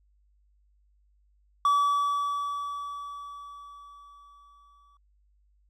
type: tone with exponential decay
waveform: triangle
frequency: 1147 Hz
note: D6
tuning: 41 cents flat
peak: -17 dBFS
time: 1.65-4.97 s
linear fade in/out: 2 ms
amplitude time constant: 720 ms
effects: added 50 Hz sine -62 dBFS peak until 5.69 s